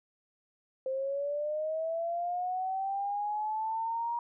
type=linear sweep; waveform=sine; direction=up; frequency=521 to 950 Hz; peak=-30 dBFS; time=0.86-4.19 s; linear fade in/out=2 ms; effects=none